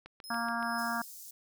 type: click train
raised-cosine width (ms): 0.3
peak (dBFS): -31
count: 5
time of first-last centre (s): 0.06-0.627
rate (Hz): 7.05
type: tone with tremolo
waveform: sawtooth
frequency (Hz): 5140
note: E8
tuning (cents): -45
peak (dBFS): -39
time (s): 0.24-1.05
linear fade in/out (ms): 0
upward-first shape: triangle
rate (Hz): 2.3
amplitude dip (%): 80
type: harmonic tone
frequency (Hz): 233.1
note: A#3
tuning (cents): 0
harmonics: 1 / 3 / 4 / 5 / 6 / 7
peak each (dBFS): -38 / -38 / -38 / -38 / -38 / -38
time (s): 0.3-1.02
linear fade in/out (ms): 5
type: high-pass noise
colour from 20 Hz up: white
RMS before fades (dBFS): -48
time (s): 0.78-1.31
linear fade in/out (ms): 5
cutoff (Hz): 5200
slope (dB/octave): 24
effects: none